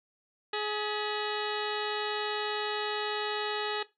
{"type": "harmonic tone with a mistuned harmonic", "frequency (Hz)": 420.8, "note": "G#4", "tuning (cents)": 23, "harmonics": [1, 2, 3, 4, 5, 6, 7, 8, 9, 10], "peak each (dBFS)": [-34, -37, -39, -40, -41, -42, -42, -43, -44, -44], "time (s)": [0.53, 3.83], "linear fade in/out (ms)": 5, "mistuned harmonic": 5, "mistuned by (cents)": -130, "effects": ["noise-tail reverb RT60 0.2 s tail -17 dB re dry"]}